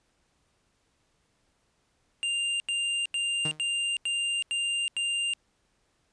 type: tone bursts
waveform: square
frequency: 2794 Hz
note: F7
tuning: in tune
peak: -27 dBFS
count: 7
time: 2.23-5.336 s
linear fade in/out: 0 ms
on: 370 ms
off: 86 ms
type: tone with exponential decay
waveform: sawtooth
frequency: 153.8 Hz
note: D#3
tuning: 20 cents flat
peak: -26 dBFS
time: 3.45-3.63 s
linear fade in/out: 5 ms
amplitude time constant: 39 ms
effects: pink hiss -71 dBFS RMS until 6.12 s + resampled to 22050 Hz